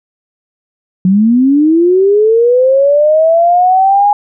sine linear sweep, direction up, 180 to 830.6 Hz, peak -5 dBFS, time 1.05-4.13 s, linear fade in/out 2 ms, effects none

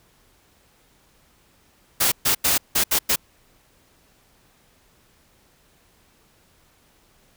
white noise bursts at uneven times, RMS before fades -19 dBFS, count 6, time 2-2.12 / 2.25-2.35 / 2.44-2.58 / 2.75-2.84 / 2.91-2.99 / 3.09-3.16 s, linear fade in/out 10 ms, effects pink hiss -59 dBFS RMS until 7.36 s

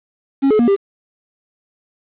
triangle tone with pitch steps, 273.7 / 428.3 / 237.3 / 397.1 Hz, C#4 / A4 / A#3 / G4, -22 / -47 / +31 / +22 cents, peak -8 dBFS, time 0.42-0.764 s, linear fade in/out 20 ms, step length 86 ms, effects resampled to 8000 Hz + 7-bit

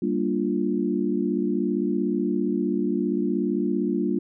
sine chord, G minor seventh, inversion none, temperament equal, 196 / 233.1 / 293.7 / 349.2 Hz, G3 / Bb3 / D4 / F4, 0 / 0 / 0 / 0 cents, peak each -27 dBFS, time 0.02-4.19 s, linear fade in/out 5 ms, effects none

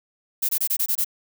violet noise bursts, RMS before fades -22 dBFS, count 7, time 0.42-1.047 s, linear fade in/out 10 ms, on 69 ms, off 24 ms, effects none

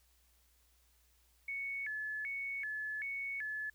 sine tone with vibrato, 1954 Hz, B6, 19 cents flat, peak -37 dBFS, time 1.48-3.7 s, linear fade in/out 5 ms, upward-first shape square, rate 1.3 Hz, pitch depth 220 cents each way, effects added 60 Hz sine -70 dBFS peak until 3.74 s + white hiss -72 dBFS RMS until 3.74 s

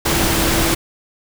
sine tone in noise, 330.5 Hz, E4, 5 cents sharp, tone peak -22 dBFS, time 0.05-0.75 s, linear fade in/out 10 ms, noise pink, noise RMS -17 dBFS, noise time 0.05-0.75 s, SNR -8 dB, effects none

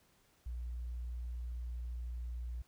sine tone, 59.9 Hz, A#1, 48 cents sharp, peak -37 dBFS, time 0.46-2.62 s, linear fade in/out 5 ms, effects tanh soft clip ceiling -35 dBFS + pink hiss -70 dBFS RMS until 2.67 s

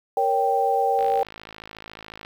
sine chord, G diminished, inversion first, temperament equal, 466.2 / 554.4 / 784 Hz, Bb4 / Db5 / G5, 0 / 0 / 0 cents, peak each -24 / -26 / -20 dBFS, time 0.17-1.23 s, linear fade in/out 2 ms
click train, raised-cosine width 0.3 ms, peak -22 dBFS, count 69, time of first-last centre 0.99-2.249 s, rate 54 Hz
effects 8-bit

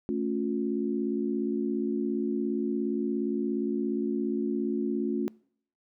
sine chord, A augmented, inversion none, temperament equal with one note detuned, 220 / 277.2 / 356.8 Hz, A3 / C#4 / E#4, 0 / 0 / +37 cents, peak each -31 dBFS, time 0.09-5.28 s, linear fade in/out 0 ms, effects noise-tail reverb RT60 0.6 s tail -25 dB re dry

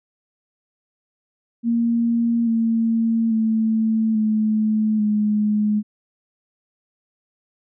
sine tone with pitch steps, 233.1 / 227.3 / 221.5 / 216 / 210.6 Hz, A#3 / A#3 / A3 / A3 / G#3, 0 / -43 / +12 / -32 / +24 cents, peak -16 dBFS, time 1.63-5.83 s, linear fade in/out 50 ms, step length 840 ms, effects none

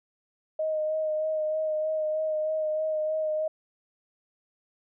sine tone with vibrato, 622.3 Hz, D#5, in tune, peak -25 dBFS, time 0.59-3.48 s, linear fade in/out 5 ms, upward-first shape sine, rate 3.2 Hz, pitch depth 19 cents each way, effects none

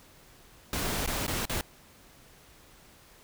pink noise with dropouts, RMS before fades -31 dBFS, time 0.73-1.61 s, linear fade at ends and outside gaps 1 ms, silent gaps 1.062-1.075 / 1.266-1.279 / 1.454-1.496 s, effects pink hiss -56 dBFS RMS until 3.23 s

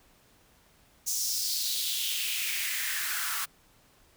white noise with high-pass filter sweep, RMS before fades -31 dBFS, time 1.06-3.46 s, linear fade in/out 20 ms, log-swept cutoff 6300 to 1200 Hz, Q 3.3, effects pink hiss -62 dBFS RMS until 4.16 s

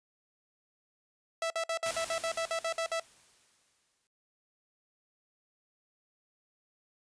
sawtooth tone bursts, 659.3 Hz, E5, in tune, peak -26 dBFS, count 12, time 1.42-2.998 s, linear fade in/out 2 ms, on 82 ms, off 54 ms
white noise with exponential decay, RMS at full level -37 dBFS, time 1.86-4.07 s, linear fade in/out 0 ms, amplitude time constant 480 ms
effects noise-tail reverb RT60 0.2 s tail -25 dB re dry + resampled to 22050 Hz

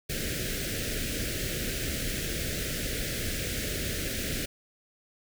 pink band-stop noise, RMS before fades -32 dBFS, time 0.09-4.46 s, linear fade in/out 10 ms, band 610 to 1500 Hz, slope 48 dB/octave, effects none

